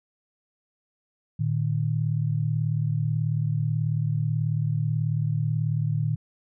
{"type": "tone pair together", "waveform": "sine", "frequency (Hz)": [113.57, 151.9], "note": ["A#2", "D#3"], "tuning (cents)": [-45, -41], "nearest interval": "perfect fourth", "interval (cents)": 504, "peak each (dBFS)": -25, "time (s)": [1.39, 6.16], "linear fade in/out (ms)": 10, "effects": []}